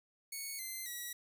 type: tone with pitch steps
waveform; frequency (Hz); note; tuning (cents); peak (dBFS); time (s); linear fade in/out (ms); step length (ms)
5% pulse; 2217 / 2069 / 1930; C#7 / C7 / B6; 0 / -20 / -40; -31; 0.32-1.13; 5; 270
effects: none